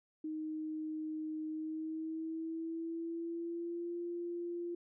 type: tone with pitch glide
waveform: sine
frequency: 311.6 to 345.7 Hz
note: D#4 to F4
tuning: +3 to -18 cents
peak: -37 dBFS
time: 0.24-4.75 s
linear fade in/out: 5 ms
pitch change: +179 cents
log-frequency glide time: 1.47-3.97 s
effects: none